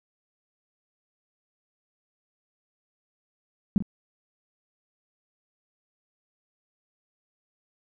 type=tone with echo; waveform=sine; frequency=200.5 Hz; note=G3; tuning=39 cents sharp; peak=-15 dBFS; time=3.76-3.78 s; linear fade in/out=0 ms; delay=44 ms; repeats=1; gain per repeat=-11 dB; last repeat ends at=3.824 s; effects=none